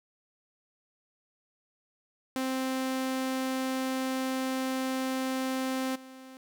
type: tone with level steps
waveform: sawtooth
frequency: 261.6 Hz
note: C4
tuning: in tune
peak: -25 / -42 dBFS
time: 2.36-6.37 s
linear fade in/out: 0 ms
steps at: 5.95 s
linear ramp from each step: 10 ms
effects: none